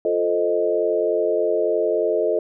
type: chord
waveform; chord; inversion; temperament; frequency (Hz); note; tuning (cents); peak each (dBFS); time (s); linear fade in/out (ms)
sine; F dominant seventh; none; equal; 349.2 / 440 / 523.3 / 622.3; F4 / A4 / C5 / Eb5; 0 / 0 / 0 / 0; -25 / -21 / -26 / -22; 0.05-2.39; 2
effects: none